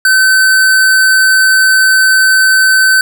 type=tone; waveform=square; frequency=1531 Hz; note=G6; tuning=41 cents flat; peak=-6 dBFS; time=0.05-3.01 s; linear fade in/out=2 ms; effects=none